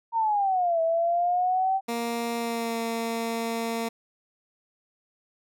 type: exponential two-way sweep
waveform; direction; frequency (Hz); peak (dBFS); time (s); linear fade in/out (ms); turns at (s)
sine; down then up; 932.3 to 651 to 777; -21; 0.12-1.81; 50; 0.81
type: tone with pitch glide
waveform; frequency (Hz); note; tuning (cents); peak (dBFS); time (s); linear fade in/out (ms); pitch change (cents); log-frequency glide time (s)
15% pulse; 234 to 229.3; A#3 to A#3; +7 to -28; -21; 1.88-3.89; 10; -35; 2.37-2.78
effects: none